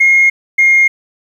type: tone pair in turn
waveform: sine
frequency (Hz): 2146 / 2134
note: C7 / C7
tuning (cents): +43 / +34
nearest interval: unison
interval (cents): 9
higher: first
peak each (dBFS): -4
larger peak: neither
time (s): 0-0.3 / 0.58-0.88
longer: neither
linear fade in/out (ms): 10
effects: tanh soft clip ceiling -2 dBFS + 7-bit